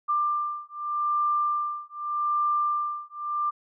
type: beating tone pair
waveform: sine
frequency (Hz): 1188 / 1188.83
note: D6 / D6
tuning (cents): +20 / +21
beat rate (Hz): 0.83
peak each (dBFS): -27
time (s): 0.08-3.51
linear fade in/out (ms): 20
effects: none